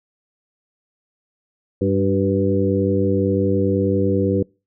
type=harmonic tone with a mistuned harmonic; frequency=98 Hz; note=G2; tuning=in tune; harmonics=1 / 2 / 3 / 4 / 5; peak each=-22 / -22 / -22 / -22 / -22 dBFS; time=1.81-4.43 s; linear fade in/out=5 ms; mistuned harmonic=4; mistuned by=-34 cents; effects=noise-tail reverb RT60 0.3 s tail -26 dB re dry